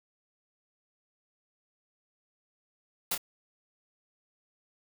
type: noise with echo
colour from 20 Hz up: white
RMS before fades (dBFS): -30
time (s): 3.11-3.15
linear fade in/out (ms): 5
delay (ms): 29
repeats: 1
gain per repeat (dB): -7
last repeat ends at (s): 3.179
effects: none